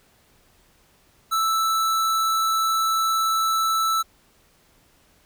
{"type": "tone", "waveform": "square", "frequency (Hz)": 1318.5, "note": "E6", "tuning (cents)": 0, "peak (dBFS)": -20, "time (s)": [1.31, 4.03], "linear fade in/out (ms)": 20, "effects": ["pink hiss -59 dBFS RMS until 5.25 s"]}